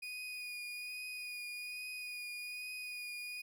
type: tone with vibrato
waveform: 35% pulse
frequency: 2466 Hz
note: D#7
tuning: 16 cents flat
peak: -40 dBFS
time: 0.02-3.42 s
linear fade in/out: 10 ms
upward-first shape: triangle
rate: 1.2 Hz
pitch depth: 22 cents each way
effects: none